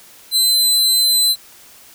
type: tone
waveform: sawtooth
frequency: 4051 Hz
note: B7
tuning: 43 cents sharp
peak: -9 dBFS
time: 0.31-1.36 s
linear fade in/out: 50 ms
effects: white hiss -44 dBFS RMS until 1.94 s